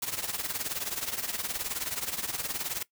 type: noise with tremolo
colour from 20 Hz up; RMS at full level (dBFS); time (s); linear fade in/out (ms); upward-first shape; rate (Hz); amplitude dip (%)
white; -30; 0.02-2.83; 5; triangle; 19; 85
effects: noise-tail reverb RT60 0.1 s tail -20 dB re dry